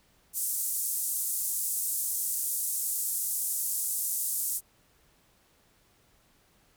pink band-pass noise, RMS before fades -31 dBFS, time 0.33-4.61 s, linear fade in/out 50 ms, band 8200 to 15000 Hz, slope 24 dB/octave, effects pink hiss -65 dBFS RMS until 6.76 s

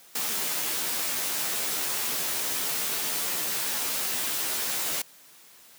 white noise with comb filter, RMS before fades -29 dBFS, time 0.15-5.02 s, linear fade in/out 5 ms, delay 13 ms, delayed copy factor +0.7, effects white hiss -53 dBFS RMS until 5.78 s + high-pass 150 Hz 12 dB/octave

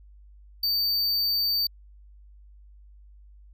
square tone, 4600 Hz, D8, 37 cents flat, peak -23 dBFS, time 0.63-1.67 s, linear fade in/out 5 ms, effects added 50 Hz sine -48 dBFS peak until 3.53 s

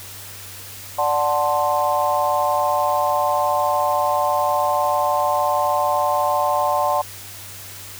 sine chord, D dominant seventh, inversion none, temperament equal, 587.3 / 740 / 880 / 1046.5 Hz, D5 / F#5 / A5 / C6, 0 / 0 / 0 / 0 cents, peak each -22 dBFS, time 0.98-7.02 s, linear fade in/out 10 ms, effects added 97 Hz sine -43 dBFS peak until 7.99 s + white hiss -37 dBFS RMS until 7.99 s

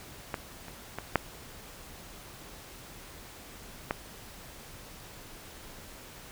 clicks, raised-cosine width 0.5 ms, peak -16 / -29 / -20 / -7 / -13 dBFS, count 5, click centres 0.342 / 0.683 / 0.986 / 1.157 / 3.909 s, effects pink hiss -48 dBFS RMS until 6.31 s

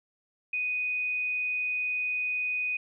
sine tone, 2489 Hz, D#7, in tune, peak -27 dBFS, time 0.53-2.77 s, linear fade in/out 5 ms, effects none

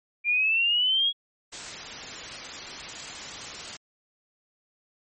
sine exponential sweep, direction up, 2377 to 3339 Hz, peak -20 dBFS, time 0.24-1.13 s, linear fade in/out 50 ms
white noise, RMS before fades -37 dBFS, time 1.52-3.77 s, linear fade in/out 10 ms
effects MP3 32 kbps

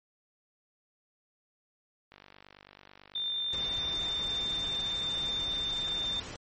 click train, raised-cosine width 0.3 ms, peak -34 dBFS, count 125, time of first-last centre 2.12-4.645 s, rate 49.1 Hz
sine tone, 3594 Hz, A7, 36 cents sharp, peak -30 dBFS, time 3.15-6.2 s, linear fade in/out 5 ms
pink noise, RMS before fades -42 dBFS, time 3.53-6.36 s, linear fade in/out 0 ms
effects low-pass 11000 Hz 12 dB/octave + MP3 32 kbps

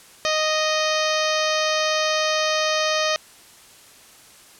harmonic tone, 621 Hz, D#5, 3 cents flat, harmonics 1 / 2 / 3 / 4 / 5 / 6 / 7 / 8 / 9 / 10, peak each -23 / -26 / -28 / -29 / -30 / -31 / -31 / -32 / -33 / -33 dBFS, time 0.25-3.16 s, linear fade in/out 0 ms, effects white hiss -48 dBFS RMS until 4.59 s + low-pass 11000 Hz 12 dB/octave

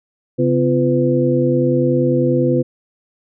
sine tone cluster, 136.5 / 254.2 / 344.5 / 503 Hz, C#3 / C4 / F4 / B4, -26 / -50 / -24 / +32 cents, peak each -18 dBFS, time 0.38-2.63 s, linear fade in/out 20 ms, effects none

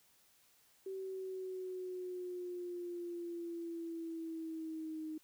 sine linear sweep, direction down, 384.1 to 311.1 Hz, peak -40 dBFS, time 0.86-5.18 s, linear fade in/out 5 ms, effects white hiss -69 dBFS RMS until 5.23 s

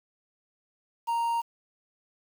triangle tone with quantisation, 931 Hz, A#5, 2 cents flat, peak -23 dBFS, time 1.07-1.42 s, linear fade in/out 20 ms, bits 8, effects none

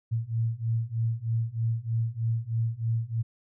sine beating tone pair, 112.6 / 115.8 Hz, A2 / A#2, +40 / -11 cents, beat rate 3.2 Hz, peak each -29 / -28 dBFS, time 0.11-3.23 s, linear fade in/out 20 ms, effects none

